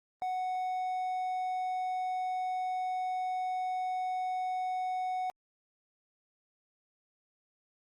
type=tone; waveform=triangle; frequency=740 Hz; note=F#5; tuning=in tune; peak=-29 dBFS; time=0.22-5.3 s; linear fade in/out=0 ms; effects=Opus 32 kbps